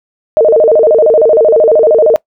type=tone with vibrato; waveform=sine; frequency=529 Hz; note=C5; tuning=19 cents sharp; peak=-3 dBFS; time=0.37-2.16 s; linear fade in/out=0 ms; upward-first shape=square; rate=13 Hz; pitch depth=270 cents each way; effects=noise-tail reverb RT60 0.1 s tail -22 dB re dry